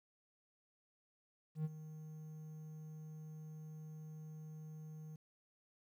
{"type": "tone with ADSR envelope", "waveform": "triangle", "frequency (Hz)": 155.56, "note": "D#3", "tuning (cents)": 0, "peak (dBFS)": -32, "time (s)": [1.55, 5.16], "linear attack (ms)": 97, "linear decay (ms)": 32, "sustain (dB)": -14, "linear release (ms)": 4, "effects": ["12-bit"]}